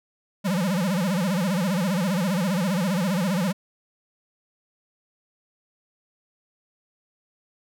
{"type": "tone with vibrato", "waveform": "square", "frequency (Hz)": 185, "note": "F#3", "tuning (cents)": 0, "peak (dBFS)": -22, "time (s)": [0.44, 3.53], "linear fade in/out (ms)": 20, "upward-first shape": "sine", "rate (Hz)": 15, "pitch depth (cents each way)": 190, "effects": []}